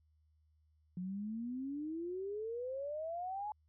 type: exponential sweep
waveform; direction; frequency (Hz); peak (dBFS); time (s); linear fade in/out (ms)
sine; up; 176.8 to 860; -38; 0.97-3.52; 2
effects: added 77 Hz sine -69 dBFS peak until 3.68 s